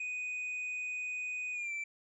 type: tone with pitch glide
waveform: triangle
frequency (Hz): 2489 to 2336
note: D#7 to D7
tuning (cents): 0 to -10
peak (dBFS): -34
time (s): 0-1.84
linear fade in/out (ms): 5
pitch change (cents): -110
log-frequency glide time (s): 1.52-1.72
effects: resampled to 22050 Hz